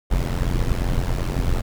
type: noise with amplitude modulation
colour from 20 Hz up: brown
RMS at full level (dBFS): -17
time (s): 0.1-1.62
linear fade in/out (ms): 20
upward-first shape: sine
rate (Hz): 87.8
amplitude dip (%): 90
effects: none